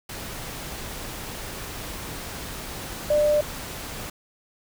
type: tone in noise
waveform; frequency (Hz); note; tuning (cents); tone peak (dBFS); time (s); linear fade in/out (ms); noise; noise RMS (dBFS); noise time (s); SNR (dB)
sine; 596; D5; +25; -17; 3.1-3.41; 5; pink; -35; 0.09-4.1; +15
effects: none